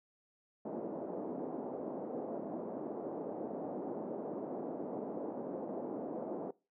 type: band-pass noise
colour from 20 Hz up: pink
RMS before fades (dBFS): -41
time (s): 0.65-6.51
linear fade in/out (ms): 5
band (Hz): 230 to 700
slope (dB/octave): 24
effects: noise-tail reverb RT60 0.3 s tail -23 dB re dry